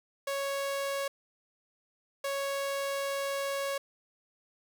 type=tone pair in turn; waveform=sawtooth; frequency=554.4 / 554.4 Hz; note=C#5 / C#5; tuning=0 / 0 cents; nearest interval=unison; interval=0 cents; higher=neither; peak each=-27 dBFS; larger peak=neither; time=0.27-1.08 / 2.24-3.78 s; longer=second; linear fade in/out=5 ms; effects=none